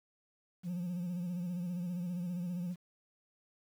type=tone with vibrato; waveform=sine; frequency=176.8 Hz; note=F3; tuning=22 cents sharp; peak=-32 dBFS; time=0.63-2.76 s; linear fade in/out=50 ms; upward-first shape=sine; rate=15 Hz; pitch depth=59 cents each way; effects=tanh soft clip ceiling -34 dBFS + 10-bit